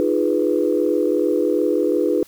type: chord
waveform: sine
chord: F half-diminished seventh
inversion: third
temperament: equal with one note detuned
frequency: 306.5 / 349.2 / 415.3 / 493.9 Hz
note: Eb4 / F4 / Ab4 / Cb5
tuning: -26 / 0 / 0 / 0 cents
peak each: -21 dBFS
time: 0-2.23 s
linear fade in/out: 0 ms
effects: tanh soft clip ceiling -5 dBFS + white hiss -50 dBFS RMS until 2.27 s